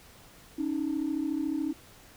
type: tone pair together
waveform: sine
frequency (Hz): 279.2 / 313.1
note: C#4 / D#4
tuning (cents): +13 / +11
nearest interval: major second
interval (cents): 198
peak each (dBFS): -30 / -29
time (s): 0.58-1.73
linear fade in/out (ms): 10
effects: tanh soft clip ceiling -22 dBFS + pink hiss -54 dBFS RMS until 2.16 s